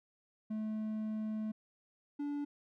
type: tone pair in turn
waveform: triangle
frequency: 216.4 / 288.9 Hz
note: A3 / D4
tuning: -29 / -28 cents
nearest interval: perfect fourth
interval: 501 cents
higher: second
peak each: -33 / -33 dBFS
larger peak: neither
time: 0.5-1.52 / 2.19-2.45 s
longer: first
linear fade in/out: 10 ms
effects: none